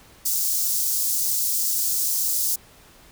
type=high-pass noise; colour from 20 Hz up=white; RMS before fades=-23 dBFS; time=0.25-2.56 s; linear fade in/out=10 ms; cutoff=5200 Hz; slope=24 dB/octave; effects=pink hiss -51 dBFS RMS until 3.11 s